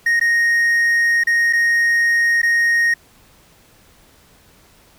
triangle tone with dropouts, 1864.7 Hz, A#6, in tune, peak -11 dBFS, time 0.06-2.94 s, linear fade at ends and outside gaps 5 ms, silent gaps 0.197-0.211 / 1.237-1.27 / 1.528-1.532 / 2.418-2.43 s, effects pink hiss -51 dBFS RMS until 4.98 s

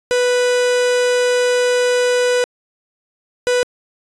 45% pulse tone pair in turn, 493.9 / 493.9 Hz, B4 / B4, 0 / 0 cents, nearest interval unison, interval 0 cents, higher neither, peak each -13 dBFS, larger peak neither, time 0.11-2.44 / 3.47-3.63 s, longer first, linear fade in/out 0 ms, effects resampled to 22050 Hz

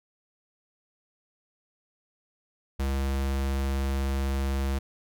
square tone, 67.9 Hz, C#2, 35 cents flat, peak -26 dBFS, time 2.79-4.79 s, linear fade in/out 10 ms, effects none

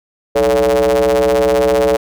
square ring-modulated tone, 63.7 Hz, C2, 46 cents flat, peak -8 dBFS, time 0.35-1.97 s, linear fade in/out 10 ms, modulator 502 Hz, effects none

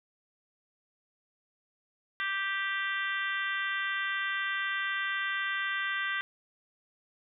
harmonic tone, 392 Hz, G4, in tune, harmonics 3 / 4 / 5 / 6 / 7 / 8 / 9, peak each -38 / -33 / -34 / -45 / -42 / -43 / -44 dBFS, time 2.2-6.21 s, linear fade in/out 0 ms, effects none

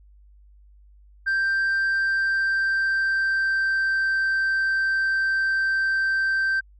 sine tone with pitch glide, 1574 to 1562.2 Hz, G6 to G6, +7 to -6 cents, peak -17 dBFS, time 1.26-6.61 s, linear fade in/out 20 ms, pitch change -13 cents, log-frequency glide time 1.85-4.17 s, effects tanh soft clip ceiling -19 dBFS + added 50 Hz sine -49 dBFS peak until 6.79 s

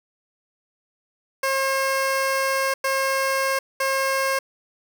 15% pulse tone bursts at uneven times, 537 Hz, C5, 45 cents sharp, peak -14 dBFS, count 3, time 1.43-2.74 / 2.84-3.59 / 3.8-4.39 s, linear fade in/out 5 ms, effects none

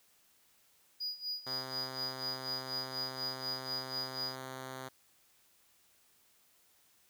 triangle tone with tremolo, 4910 Hz, D#8, 24 cents flat, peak -33 dBFS, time 1-4.36 s, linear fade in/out 10 ms, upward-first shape sine, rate 4.1 Hz, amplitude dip 85%
5% pulse tone, 130.81 Hz, C3, in tune, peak -31 dBFS, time 1.46-4.89 s, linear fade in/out 10 ms
effects white hiss -68 dBFS RMS until 7.09 s

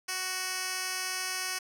10% pulse tone with band-pass filter, 371.4 Hz, F#4, 7 cents sharp, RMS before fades -34 dBFS, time 0.08-1.59 s, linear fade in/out 10 ms, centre 6500 Hz, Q 0.7, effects none

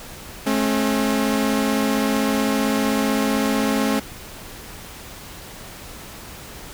sawtooth tone pair together, 214.3 / 270 Hz, A3 / C#4, -45 / -45 cents, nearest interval major third, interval 400 cents, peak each -17 dBFS, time 0.46-4 s, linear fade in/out 10 ms, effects pink hiss -38 dBFS RMS until 6.73 s

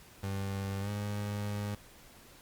30% pulse tone with pitch glide, 98 to 102.99 Hz, G2 to G#2, 0 to -14 cents, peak -31 dBFS, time 0.23-1.75 s, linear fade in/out 5 ms, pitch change +86 cents, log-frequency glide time 0.81-0.89 s, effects pink hiss -56 dBFS RMS until 2.41 s + Opus 48 kbps

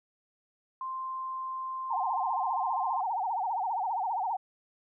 sine tone, 1046.5 Hz, C6, in tune, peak -33 dBFS, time 0.81-3.01 s, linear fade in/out 2 ms
sine tone with vibrato, 830.6 Hz, G#5, in tune, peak -28 dBFS, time 1.9-4.37 s, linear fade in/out 10 ms, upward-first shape sine, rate 15 Hz, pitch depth 220 cents each way
effects none

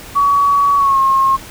sine tone with pitch glide, 1130 to 1075.9 Hz, C#6 to C6, +33 to +48 cents, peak -9 dBFS, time 0.15-1.37 s, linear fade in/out 20 ms, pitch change -85 cents, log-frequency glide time 0.76-0.99 s, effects pink hiss -34 dBFS RMS until 1.5 s

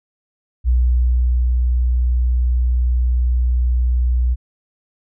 sine tone with ADSR envelope, 61.3 Hz, B1, 12 cents flat, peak -11 dBFS, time 0.64-4.36 s, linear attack 45 ms, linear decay 790 ms, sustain -2 dB, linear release 33 ms, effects none

